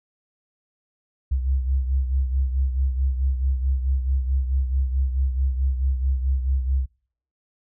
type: beating tone pair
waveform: sine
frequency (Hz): 65.41 / 70.01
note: C2 / C#2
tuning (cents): 0 / +18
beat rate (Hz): 4.6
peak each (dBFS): -20 / -28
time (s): 1.31-6.86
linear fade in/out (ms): 10
effects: noise-tail reverb RT60 0.6 s tail -26 dB re dry